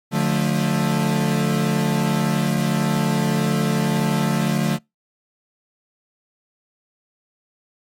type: chord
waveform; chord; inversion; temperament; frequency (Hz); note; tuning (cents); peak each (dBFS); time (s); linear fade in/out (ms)
40% pulse; D minor; none; equal with one note detuned; 146.83 / 178.28 / 220; D3 / F3 / A3; 0 / +36 / 0; -21; 0.11-4.79; 50
effects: noise-tail reverb RT60 0.2 s tail -26 dB re dry + MP3 64 kbps